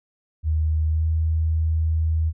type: tone with pitch glide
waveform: sine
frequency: 78.3 to 79.95 Hz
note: D#2 to D#2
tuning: +11 to +48 cents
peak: -18 dBFS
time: 0.43-2.33 s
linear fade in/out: 50 ms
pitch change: +37 cents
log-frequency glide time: 0.88-1.06 s
effects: none